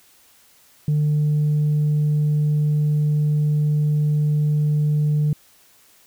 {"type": "tone", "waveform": "sine", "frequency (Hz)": 150, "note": "D3", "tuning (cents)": 37, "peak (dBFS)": -14, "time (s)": [0.88, 5.33], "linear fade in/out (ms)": 2, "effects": ["tanh soft clip ceiling -14 dBFS", "white hiss -54 dBFS RMS until 6.06 s"]}